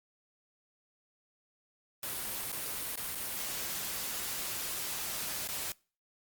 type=noise with dropouts; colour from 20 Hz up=white; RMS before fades=-37 dBFS; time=2.03-5.72 s; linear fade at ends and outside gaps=1 ms; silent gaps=2.519-2.527 / 2.958-2.975 / 3.15-3.154 / 5.474-5.487 s; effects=noise-tail reverb RT60 0.4 s tail -25 dB re dry + Opus 32 kbps